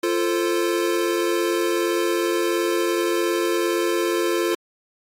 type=tone cluster; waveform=square; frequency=346.1 / 443.4 / 525 Hz; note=F4 / A4 / C5; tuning=-16 / +13 / +6 cents; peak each=-22 / -26 / -29 dBFS; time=0.03-4.55 s; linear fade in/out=5 ms; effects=AAC 48 kbps